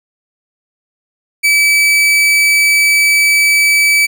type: tone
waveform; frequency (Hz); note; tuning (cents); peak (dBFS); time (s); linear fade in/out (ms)
40% pulse; 2300; D7; -37; -7; 1.43-4.07; 20
effects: none